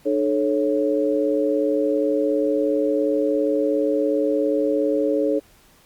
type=tone cluster; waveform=sine; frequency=301.4 / 433.8 / 551 Hz; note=D4 / A4 / C#5; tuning=+45 / -25 / -11 cents; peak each=-22 dBFS; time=0.05-5.4 s; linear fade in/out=20 ms; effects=pink hiss -54 dBFS RMS until 5.85 s + Opus 48 kbps